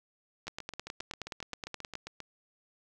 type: two click trains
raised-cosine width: 0.2 ms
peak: -24 / -20 dBFS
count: 14 / 15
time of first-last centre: 0.47-2.203 / 0.48-1.954 s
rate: 7.5 / 9.5 Hz
effects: none